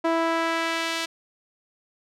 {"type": "tone with band-pass filter sweep", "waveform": "sawtooth", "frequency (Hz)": 329.6, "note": "E4", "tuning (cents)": 0, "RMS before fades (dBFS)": -25, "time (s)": [0.04, 1.06], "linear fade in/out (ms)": 10, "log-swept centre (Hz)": [750, 3800], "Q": 0.83, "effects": []}